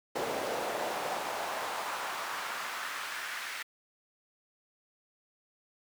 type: noise with high-pass filter sweep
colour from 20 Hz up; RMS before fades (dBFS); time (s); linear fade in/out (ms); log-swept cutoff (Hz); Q
brown; -36; 0.15-3.63; 10; 490 to 1800; 1.7
effects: none